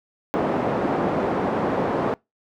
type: band-pass noise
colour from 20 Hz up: pink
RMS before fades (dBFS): -23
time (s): 0.34-2.14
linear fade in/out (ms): 0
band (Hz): 240 to 840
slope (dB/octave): 12
effects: noise-tail reverb RT60 0.2 s tail -24 dB re dry